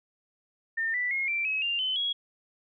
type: tone with pitch steps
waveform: sine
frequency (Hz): 1811 / 1974.9 / 2154 / 2349 / 2561 / 2793 / 3046 / 3321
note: A6 / B6 / C7 / D7 / D#7 / F7 / F#7 / G#7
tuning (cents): +49 / -1 / +50 / 0 / +49 / -1 / +50 / -1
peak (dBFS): -26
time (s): 0.77-2.13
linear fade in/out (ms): 10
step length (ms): 170
effects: none